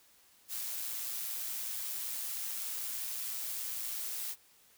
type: noise with amplitude modulation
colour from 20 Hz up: blue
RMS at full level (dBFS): -37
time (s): 0.48-4.36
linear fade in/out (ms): 50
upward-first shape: sine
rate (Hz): 117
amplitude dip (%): 30
effects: white hiss -64 dBFS RMS until 4.77 s